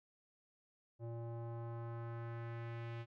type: tone with low-pass filter sweep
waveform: square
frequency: 116.54 Hz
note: A#2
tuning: in tune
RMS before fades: -45 dBFS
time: 0.99-3.06 s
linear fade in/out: 50 ms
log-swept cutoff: 600 to 2800 Hz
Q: 1.5
effects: none